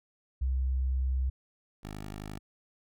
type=tone pair in turn; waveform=sine / 10% pulse; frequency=64.9 / 51.51 Hz; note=C2 / G#1; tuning=-13 / -13 cents; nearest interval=major third; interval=400 cents; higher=first; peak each=-26 / -31 dBFS; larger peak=first; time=0.41-1.3 / 1.83-2.39 s; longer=first; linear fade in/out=10 ms; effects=none